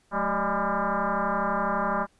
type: tone with frequency modulation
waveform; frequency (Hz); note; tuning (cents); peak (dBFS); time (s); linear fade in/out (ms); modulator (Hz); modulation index
sine; 185; F#3; 0; -23; 0.11-2.07; 50; 201; 6.4
effects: pink hiss -65 dBFS RMS until 2.19 s + resampled to 24000 Hz